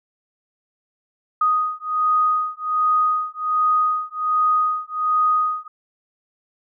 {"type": "beating tone pair", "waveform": "sine", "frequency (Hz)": [1244.5, 1245.8], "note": ["D#6", "D#6"], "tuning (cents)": [0, 2], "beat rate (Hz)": 1.3, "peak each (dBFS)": -20, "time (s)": [1.41, 5.68], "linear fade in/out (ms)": 5, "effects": []}